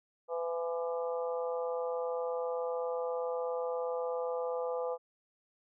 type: harmonic tone with a mistuned harmonic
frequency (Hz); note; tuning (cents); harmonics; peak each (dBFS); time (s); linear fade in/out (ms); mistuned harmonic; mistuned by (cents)
167.7; E3; +30; 3 / 4 / 5 / 6 / 7; -33 / -42 / -42 / -47 / -45; 0.28-4.98; 50; 7; +25
effects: none